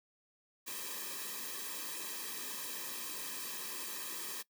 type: noise with comb filter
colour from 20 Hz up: white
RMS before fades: -42 dBFS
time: 0.66-4.43 s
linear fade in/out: 20 ms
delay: 1.4 ms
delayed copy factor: -1
effects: noise-tail reverb RT60 0.1 s tail -20 dB re dry + high-pass 200 Hz 12 dB/octave